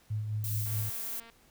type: tone with tremolo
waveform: sine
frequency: 106.9 Hz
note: A2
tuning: 49 cents flat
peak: -29 dBFS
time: 0.1-0.9 s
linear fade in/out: 10 ms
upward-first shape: sine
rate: 4.8 Hz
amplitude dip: 40%
type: noise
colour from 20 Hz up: violet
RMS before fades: -37 dBFS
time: 0.44-1.2 s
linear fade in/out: 2 ms
type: click train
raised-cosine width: 0.3 ms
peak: -37 dBFS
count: 148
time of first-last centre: 0.66-1.299 s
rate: 230 Hz
effects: pink hiss -63 dBFS RMS until 1.5 s